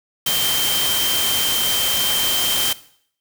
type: tone in noise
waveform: sine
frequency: 3136 Hz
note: G7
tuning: in tune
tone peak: -21 dBFS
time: 0.26-2.73 s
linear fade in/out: 5 ms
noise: white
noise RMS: -21 dBFS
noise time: 0.26-2.73 s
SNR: -3 dB
effects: noise-tail reverb RT60 0.6 s tail -17 dB re dry